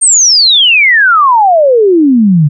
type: exponential sweep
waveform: sine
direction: down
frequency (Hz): 8870 to 140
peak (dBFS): -3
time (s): 0.01-2.49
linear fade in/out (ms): 20
effects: none